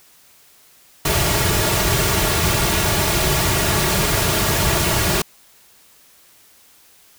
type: noise with comb filter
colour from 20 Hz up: pink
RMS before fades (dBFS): -18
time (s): 1.05-5.22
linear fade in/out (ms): 5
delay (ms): 3.9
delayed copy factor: -0.65
effects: white hiss -51 dBFS RMS until 7.18 s